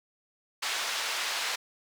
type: band-pass noise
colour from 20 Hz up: white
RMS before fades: -32 dBFS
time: 0.62-1.56 s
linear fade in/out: 10 ms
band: 730 to 4400 Hz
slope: 12 dB/octave
effects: none